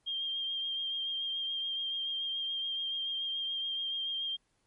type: tone with vibrato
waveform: sine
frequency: 3200 Hz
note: G7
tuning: 35 cents sharp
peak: -32 dBFS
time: 0.06-4.37 s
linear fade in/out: 20 ms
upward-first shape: sine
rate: 7 Hz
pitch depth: 22 cents each way
effects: pink hiss -75 dBFS RMS until 4.66 s + MP3 48 kbps